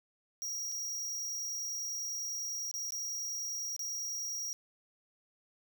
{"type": "tone with dropouts", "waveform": "square", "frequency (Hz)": 5690, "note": "F8", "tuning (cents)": 31, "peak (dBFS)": -36, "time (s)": [0.42, 4.53], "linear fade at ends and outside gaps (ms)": 0, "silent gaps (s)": [[0.717, 0.721], [2.713, 2.74], [2.906, 2.922], [3.764, 3.793]], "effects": []}